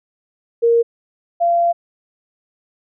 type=tone pair in turn; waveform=sine; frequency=466.2 / 686.9 Hz; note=A#4 / F5; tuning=0 / -29 cents; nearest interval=perfect fifth; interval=671 cents; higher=second; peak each=-10 / -12 dBFS; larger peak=first; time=0.62-0.83 / 1.4-1.73 s; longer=second; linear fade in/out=20 ms; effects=none